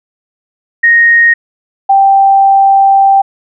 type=tone pair in turn; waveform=sine; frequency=1864.7 / 784 Hz; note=A#6 / G5; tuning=0 / 0 cents; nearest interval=octave + minor third; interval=1500 cents; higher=first; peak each=-3 dBFS; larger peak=neither; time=0.83-1.34 / 1.89-3.22 s; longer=second; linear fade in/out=10 ms; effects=none